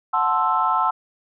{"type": "chord", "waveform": "sine", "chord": "F# half-diminished seventh", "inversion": "none", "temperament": "equal with one note detuned", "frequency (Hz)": [733.2, 880, 1046.5, 1318.5], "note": ["F#5", "A5", "C6", "E6"], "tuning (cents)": [-16, 0, 0, 0], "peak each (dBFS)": [-25, -22, -22, -21], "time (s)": [0.13, 0.91], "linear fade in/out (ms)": 10, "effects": ["tanh soft clip ceiling -6 dBFS"]}